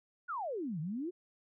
sine exponential two-way sweep, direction down then up, 1506 to 146.83 to 378.1 Hz, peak -35 dBFS, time 0.28-1.11 s, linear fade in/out 20 ms, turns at 0.8 s, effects none

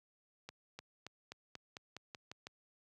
accelerating click train, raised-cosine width 0.2 ms, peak -29 dBFS, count 10, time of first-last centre 0.49-2.469 s, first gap 300 ms, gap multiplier 0.92, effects high-pass 80 Hz 12 dB/octave

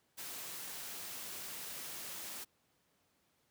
white noise, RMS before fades -45 dBFS, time 0.17-2.45 s, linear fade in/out 20 ms, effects pink hiss -75 dBFS RMS until 3.5 s + high-pass 100 Hz 12 dB/octave

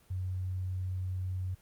sine tone, 92.5 Hz, F#2, in tune, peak -32 dBFS, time 0.1-1.55 s, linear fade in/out 10 ms, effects pink hiss -64 dBFS RMS until 1.61 s + Opus 24 kbps

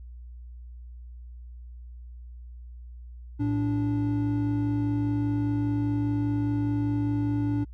triangle tone pair together, 111.92 / 290.8 Hz, A2 / D4, +30 / -17 cents, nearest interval octave + perfect fourth, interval 1653 cents, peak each -25 / -24 dBFS, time 3.39-7.65 s, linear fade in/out 20 ms, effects added 60 Hz sine -40 dBFS peak until 7.73 s

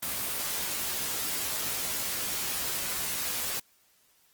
white noise with comb filter, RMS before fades -32 dBFS, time 0.02-3.6 s, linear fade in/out 10 ms, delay 16 ms, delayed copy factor +0.6, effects white hiss -65 dBFS RMS until 4.33 s + Opus 24 kbps

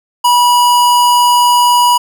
square tone, 973 Hz, B5, 26 cents flat, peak -7 dBFS, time 0.24-1.98 s, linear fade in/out 10 ms, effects none

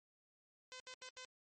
5% pulse tone bursts at uneven times, 511 Hz, C5, 41 cents flat, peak -38 dBFS, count 4, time 0.72-0.8 / 0.87-0.94 / 1.02-1.09 / 1.17-1.25 s, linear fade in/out 0 ms, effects MP3 32 kbps

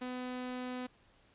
sawtooth tone, 251.3 Hz, B3, 30 cents sharp, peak -34 dBFS, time 0.01-0.87 s, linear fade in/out 10 ms, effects pink hiss -66 dBFS RMS until 1.34 s + resampled to 8000 Hz

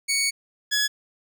15% pulse tone pair in turn, 2233 / 1688.3 Hz, C#7 / G#6, +12 / +28 cents, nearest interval perfect fourth, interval 484 cents, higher first, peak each -14 dBFS, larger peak neither, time 0.08-0.31 / 0.71-0.88 s, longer first, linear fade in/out 20 ms, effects none

